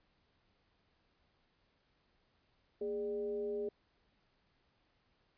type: tone with frequency modulation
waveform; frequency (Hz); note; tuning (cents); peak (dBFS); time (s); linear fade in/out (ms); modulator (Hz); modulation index
sine; 413.2; G#4; -9; -35; 2.81-3.69; 5; 181; 0.49
effects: pink hiss -75 dBFS RMS until 5.37 s + resampled to 11025 Hz